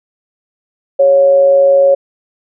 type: tone with amplitude modulation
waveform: sine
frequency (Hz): 553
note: C#5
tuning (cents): -4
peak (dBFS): -3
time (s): 0.99-1.95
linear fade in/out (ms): 10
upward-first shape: sine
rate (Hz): 154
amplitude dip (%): 40
effects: none